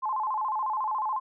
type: tone with vibrato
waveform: sine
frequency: 950 Hz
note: A#5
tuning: 33 cents sharp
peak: -26 dBFS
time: 0.02-1.2 s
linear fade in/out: 20 ms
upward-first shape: square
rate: 14 Hz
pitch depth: 170 cents each way
effects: none